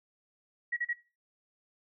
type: tone bursts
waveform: sine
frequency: 1916 Hz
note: A#6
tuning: 47 cents sharp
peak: -29 dBFS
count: 3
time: 0.72-0.934 s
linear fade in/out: 10 ms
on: 48 ms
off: 35 ms
effects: noise-tail reverb RT60 0.3 s tail -18 dB re dry